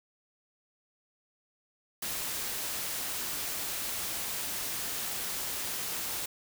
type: noise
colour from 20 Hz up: white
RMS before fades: -35 dBFS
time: 2.02-6.26 s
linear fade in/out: 5 ms
effects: none